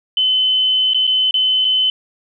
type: tone with dropouts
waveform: sine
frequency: 3040 Hz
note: F#7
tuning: 46 cents sharp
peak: -12 dBFS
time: 0.17-1.9 s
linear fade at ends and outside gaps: 2 ms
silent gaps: 0.935-0.945 / 1.069-1.075 / 1.31-1.341 / 1.647-1.65 s
effects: none